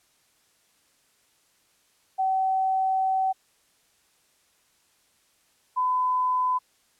sine tone pair in turn, 762 / 1008.2 Hz, G5 / B5, -49 / +35 cents, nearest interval perfect fourth, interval 484 cents, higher second, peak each -21 dBFS, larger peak neither, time 2.18-3.33 / 5.76-6.59 s, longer first, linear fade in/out 20 ms, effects white hiss -65 dBFS RMS until 6.99 s + low-pass 11000 Hz 12 dB/octave

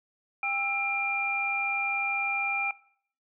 sine tone cluster, 798 / 1323 / 2388 Hz, G5 / E6 / D7, +31 / +6 / +28 cents, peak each -33 / -37 / -28 dBFS, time 0.43-2.71 s, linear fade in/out 2 ms, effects noise-tail reverb RT60 0.6 s tail -20 dB re dry

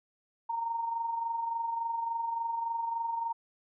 sine tone with amplitude modulation, 923 Hz, A#5, 17 cents flat, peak -28 dBFS, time 0.49-3.33 s, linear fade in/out 10 ms, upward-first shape sine, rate 23.5 Hz, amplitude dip 50%, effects none

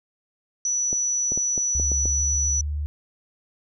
sine tone, 5920 Hz, F#8, in tune, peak -21 dBFS, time 0.65-2.61 s, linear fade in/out 2 ms
clicks, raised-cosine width 2 ms, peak -19 dBFS, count 7, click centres 0.929 / 1.32 / 1.376 / 1.578 / 1.798 / 1.918 / 2.056 s
sine tone with pitch glide, 72 to 73.94 Hz, D2 to D2, -34 to +12 cents, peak -24 dBFS, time 1.75-2.86 s, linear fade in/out 0 ms, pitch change +46 cents, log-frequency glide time 2-2.21 s
effects none

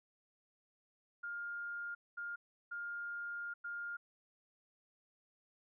sine tone bursts at uneven times, 1410 Hz, F6, 16 cents sharp, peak -40 dBFS, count 4, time 1.23-1.95 / 2.17-2.36 / 2.71-3.54 / 3.64-3.97 s, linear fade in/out 10 ms, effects none

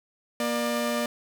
sawtooth tone pair together, 236.9 / 597 Hz, A#3 / D5, +28 / +28 cents, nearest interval octave + major third, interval 1600 cents, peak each -24 dBFS, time 0.4-1.06 s, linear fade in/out 2 ms, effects none

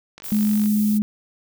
click train, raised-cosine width 0.2 ms, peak -22 dBFS, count 24, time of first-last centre 0.18-0.659 s, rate 48 Hz
violet noise, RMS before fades -32 dBFS, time 0.23-0.99 s, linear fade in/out 20 ms
sine tone, 210.9 Hz, G#3, 27 cents sharp, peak -16 dBFS, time 0.32-1.02 s, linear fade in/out 0 ms
effects none

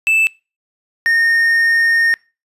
triangle tone pair in turn, 2637 / 1837.9 Hz, E7 / A#6, 0 / -25 cents, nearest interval tritone, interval 625 cents, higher first, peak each -9 dBFS, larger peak neither, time 0.07-0.27 / 1.06-2.14 s, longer second, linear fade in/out 0 ms, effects noise-tail reverb RT60 0.3 s tail -24 dB re dry + resampled to 32000 Hz

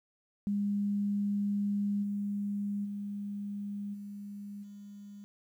sine tone with level steps, 203.1 Hz, G#3, 38 cents flat, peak -28 / -31 / -35 / -40 / -45 dBFS, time 0.47-5.24 s, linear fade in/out 0 ms, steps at 2.02 / 2.84 / 3.93 / 4.62 s, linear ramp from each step 20 ms, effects 11-bit

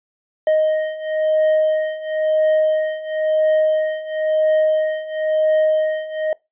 triangle beating tone pair, 622.3 / 623.28 Hz, D#5 / D#5, 0 / +3 cents, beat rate 0.98 Hz, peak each -18 / -15 dBFS, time 0.47-6.33 s, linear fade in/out 2 ms, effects noise-tail reverb RT60 0.2 s tail -22 dB re dry + resampled to 8000 Hz

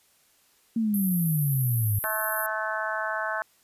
sine exponential sweep, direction down, 232.1 to 99.3 Hz, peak -22 dBFS, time 0.76-1.99 s, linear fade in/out 5 ms
white band-pass noise, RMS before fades -33 dBFS, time 0.94-2.46 s, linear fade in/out 0 ms, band 11000 to 13000 Hz, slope 96 dB/octave
harmonic tone, 216.8 Hz, A3, 25 cents flat, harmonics 3 / 4 / 5 / 6 / 7 / 8, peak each -33 / -35 / -34 / -37 / -31 / -36 dBFS, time 2.04-3.42 s, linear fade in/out 0 ms
effects white hiss -63 dBFS RMS until 3.63 s + resampled to 32000 Hz

